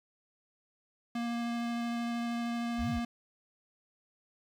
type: tone with vibrato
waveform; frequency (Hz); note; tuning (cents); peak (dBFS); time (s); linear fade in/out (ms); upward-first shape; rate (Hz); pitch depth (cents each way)
square; 235.5; A#3; +18; -32; 1.15-3.05; 5; triangle; 13; 9
type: exponential two-way sweep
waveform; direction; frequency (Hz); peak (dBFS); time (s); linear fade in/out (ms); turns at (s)
sine; up then down; 45.07 to 164.81 to 45.07; -34; 2.78-3; 20; 2.9
effects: low-pass 5000 Hz 12 dB/octave + 9-bit